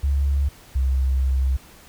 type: tone pair in turn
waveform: sine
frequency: 69.8 / 65.88 Hz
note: C#2 / C2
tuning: +13 / +12 cents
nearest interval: minor second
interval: 101 cents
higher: first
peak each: -17 dBFS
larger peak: neither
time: 0.03-0.49 / 0.75-1.57 s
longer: second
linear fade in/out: 10 ms
effects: pink hiss -48 dBFS RMS until 1.88 s